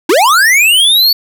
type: linear sweep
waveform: square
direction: up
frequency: 283.3 to 4509 Hz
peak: -6 dBFS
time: 0.09-1.13 s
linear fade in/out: 5 ms
effects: none